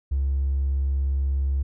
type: tone with hard clipping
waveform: sine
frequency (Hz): 68.4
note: C#2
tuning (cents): -23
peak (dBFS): -21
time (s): 0.11-1.63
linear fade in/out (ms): 10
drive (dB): 1
effects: none

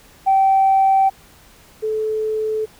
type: tone pair in turn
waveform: sine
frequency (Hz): 774 / 434.4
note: G5 / A4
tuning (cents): -22 / -22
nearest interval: minor seventh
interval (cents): 1000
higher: first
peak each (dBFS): -10 / -18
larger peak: first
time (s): 0.26-1.1 / 1.82-2.66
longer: neither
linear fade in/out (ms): 20
effects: tanh soft clip ceiling -7 dBFS + pink hiss -48 dBFS RMS until 2.79 s

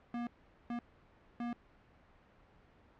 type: tone bursts at uneven times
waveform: square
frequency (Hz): 238.5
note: A#3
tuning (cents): +40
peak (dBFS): -37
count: 3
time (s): 0.14-0.27 / 0.7-0.79 / 1.4-1.53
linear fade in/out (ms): 2
effects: pink hiss -64 dBFS RMS until 2.99 s + low-pass 2000 Hz 12 dB/octave

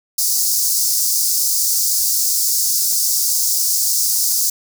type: high-pass noise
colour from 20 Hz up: pink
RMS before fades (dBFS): -17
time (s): 0.18-4.5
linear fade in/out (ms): 5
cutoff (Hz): 4900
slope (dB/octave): 48
effects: none

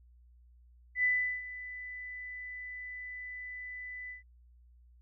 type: tone with ADSR envelope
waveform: sine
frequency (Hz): 1995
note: B6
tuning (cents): +17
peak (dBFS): -24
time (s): 0.95-4.23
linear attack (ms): 87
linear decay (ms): 380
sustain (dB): -16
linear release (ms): 130
effects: added 60 Hz sine -57 dBFS peak until 5.01 s

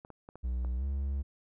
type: clicks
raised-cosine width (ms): 1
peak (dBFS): -33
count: 5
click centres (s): 0.049 / 0.103 / 0.289 / 0.356 / 0.648
type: tone with pitch glide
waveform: triangle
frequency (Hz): 61.74 to 68.9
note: B1 to C#2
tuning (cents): 0 to -10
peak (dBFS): -28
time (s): 0.43-1.23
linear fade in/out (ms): 20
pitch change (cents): +190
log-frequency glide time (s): 0.77-0.84
effects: none

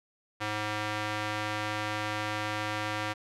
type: tone with band-pass filter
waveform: square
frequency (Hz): 106.1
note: G#2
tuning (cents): +38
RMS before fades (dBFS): -33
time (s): 0.4-3.14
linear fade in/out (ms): 20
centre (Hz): 1800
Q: 0.72
effects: none

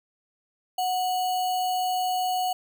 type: tone with sample-and-hold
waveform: sine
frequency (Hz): 736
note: F#5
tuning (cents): -9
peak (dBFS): -23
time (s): 0.78-2.53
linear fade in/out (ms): 5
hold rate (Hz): 3675
effects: none

